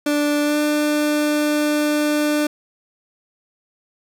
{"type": "tone with pitch glide", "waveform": "30% pulse", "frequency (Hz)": [293.7, 298.3], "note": ["D4", "D4"], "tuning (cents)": [0, 27], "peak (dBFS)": -14, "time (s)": [0.06, 2.47], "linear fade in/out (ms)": 5, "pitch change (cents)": 27, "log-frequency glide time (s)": [0.43, 0.58], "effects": []}